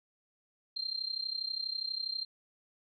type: tone with amplitude modulation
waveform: sine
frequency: 4169 Hz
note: C8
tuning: 7 cents flat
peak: -30 dBFS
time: 0.76-2.25 s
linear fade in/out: 10 ms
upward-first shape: sine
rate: 32.3 Hz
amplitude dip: 85%
effects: none